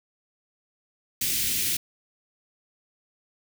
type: band-stop noise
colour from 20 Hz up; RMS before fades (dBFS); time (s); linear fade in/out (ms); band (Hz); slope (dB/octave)
white; -26; 1.21-1.77; 5; 330 to 2100; 24
effects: none